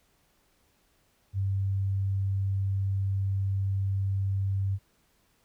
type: tone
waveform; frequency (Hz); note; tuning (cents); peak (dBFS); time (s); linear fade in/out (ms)
sine; 97.5; G2; -9; -25; 1.33-4.79; 50
effects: pink hiss -68 dBFS RMS until 5.44 s